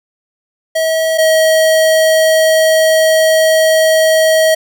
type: tone pair in turn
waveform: square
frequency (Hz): 643 / 637.1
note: E5 / D#5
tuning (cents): -43 / +41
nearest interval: unison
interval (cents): 16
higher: first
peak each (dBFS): -12 / -8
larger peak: second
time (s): 0.75-1.18 / 1.18-4.55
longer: second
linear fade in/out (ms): 10
effects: none